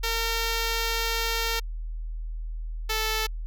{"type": "tone pair in turn", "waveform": "5% pulse", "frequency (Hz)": [457.3, 438.5], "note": ["A#4", "A4"], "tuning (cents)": [-33, -6], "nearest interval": "minor second", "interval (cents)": 73, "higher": "first", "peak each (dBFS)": -14, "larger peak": "neither", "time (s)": [[0.03, 1.6], [2.89, 3.27]], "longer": "first", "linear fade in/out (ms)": 10, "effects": ["added 40 Hz sine -30 dBFS peak until 3.46 s"]}